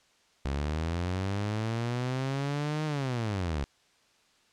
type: linear two-way sweep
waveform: sawtooth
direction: up then down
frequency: 66.7 to 155.56 to 66.7 Hz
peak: -25 dBFS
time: 0.45-3.64 s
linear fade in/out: 0 ms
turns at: 2.85 s
effects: white hiss -65 dBFS RMS until 4.52 s + low-pass 6000 Hz 12 dB/octave